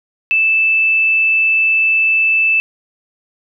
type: tone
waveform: sine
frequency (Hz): 2636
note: E7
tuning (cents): -1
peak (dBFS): -10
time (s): 0.31-2.6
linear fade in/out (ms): 0
effects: none